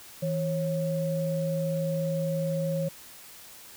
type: tone pair together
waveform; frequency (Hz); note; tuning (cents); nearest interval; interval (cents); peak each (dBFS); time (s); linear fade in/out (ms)
sine; 162.8 / 545.7; E3 / C#5; -21 / -27; octave + major sixth; 2094; -28 / -29; 0.22-2.89; 10
effects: white hiss -48 dBFS RMS until 3.76 s